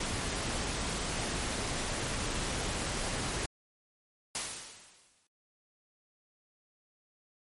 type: noise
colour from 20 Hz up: pink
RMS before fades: -34 dBFS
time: 0-3.46 s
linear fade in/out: 5 ms
type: noise with exponential decay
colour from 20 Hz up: white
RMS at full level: -32 dBFS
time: 4.35-5.27 s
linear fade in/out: 2 ms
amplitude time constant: 200 ms
effects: MP3 48 kbps